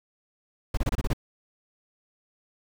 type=noise bursts; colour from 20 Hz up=brown; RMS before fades=-24 dBFS; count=7; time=0.74-1.133 s; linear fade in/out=5 ms; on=33 ms; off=27 ms; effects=none